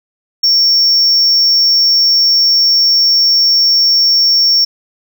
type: tone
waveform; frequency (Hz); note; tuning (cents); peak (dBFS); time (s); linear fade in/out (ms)
sine; 5480; F8; -34; -4; 0.43-4.65; 10
effects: tanh soft clip ceiling -6 dBFS + 7-bit